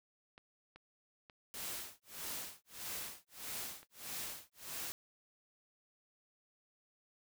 clicks, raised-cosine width 0.3 ms, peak -39 dBFS, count 9, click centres 0.379 / 0.76 / 1.298 / 2.183 / 3.083 / 3.483 / 3.521 / 3.639 / 3.83 s
white noise with tremolo, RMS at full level -42 dBFS, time 1.54-4.92 s, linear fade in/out 0 ms, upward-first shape sine, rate 1.6 Hz, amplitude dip 100%
effects none

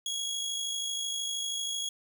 25% pulse tone with amplitude modulation, 3322 Hz, G#7, in tune, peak -26 dBFS, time 0.06-1.89 s, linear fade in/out 2 ms, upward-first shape sine, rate 52.9 Hz, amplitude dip 40%, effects none

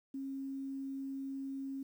sine tone with quantisation, 271.1 Hz, C#4, 38 cents flat, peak -38 dBFS, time 0.14-1.83 s, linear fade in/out 5 ms, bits 11, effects none

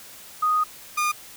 sine / 30% pulse tone pair in turn, 1242 / 1215.7 Hz, D#6 / D#6, -3 / -41 cents, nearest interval unison, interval 38 cents, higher first, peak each -18 dBFS, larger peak neither, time 0.42-0.64 / 0.97-1.12 s, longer first, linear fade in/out 10 ms, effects white hiss -44 dBFS RMS until 1.36 s

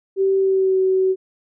sine tone with pitch glide, 386.7 to 377.4 Hz, G4 to F#4, -24 to +34 cents, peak -14 dBFS, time 0.16-1.16 s, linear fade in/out 50 ms, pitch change -42 cents, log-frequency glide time 0.37-0.79 s, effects none

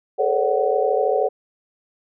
sine tone cluster, 419.9 / 452.6 / 527 / 575 / 746 Hz, G#4 / A4 / C5 / D5 / F#5, +19 / +49 / +12 / -37 / +14 cents, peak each -23 dBFS, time 0.18-1.29 s, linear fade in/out 20 ms, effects none

